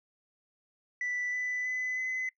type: tone with pitch steps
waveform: sine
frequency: 1975.5 / 1992.7 / 2010 / 2028 Hz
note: B6 / B6 / B6 / B6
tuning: 0 / +15 / +30 / +45 cents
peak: -29 dBFS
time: 1.01-2.29 s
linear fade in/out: 2 ms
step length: 320 ms
effects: noise-tail reverb RT60 0.1 s tail -21 dB re dry + tanh soft clip ceiling -28 dBFS